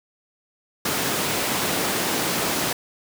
pink high-pass noise, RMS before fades -24 dBFS, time 0.85-2.73 s, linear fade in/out 5 ms, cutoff 190 Hz, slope 12 dB/octave, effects none

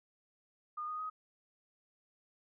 sine tone with pitch steps, 1220 / 1238.5 / 1257.2 Hz, D#6 / D#6 / D#6, -34 / -8 / +18 cents, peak -37 dBFS, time 0.77-1.1 s, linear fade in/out 10 ms, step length 110 ms, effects none

